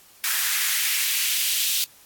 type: noise with high-pass filter sweep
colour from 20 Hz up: white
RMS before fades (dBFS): -23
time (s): 0.24-1.84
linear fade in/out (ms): 0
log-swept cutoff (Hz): 1500 to 3300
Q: 1.7
effects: white hiss -52 dBFS RMS until 2.05 s + AAC 64 kbps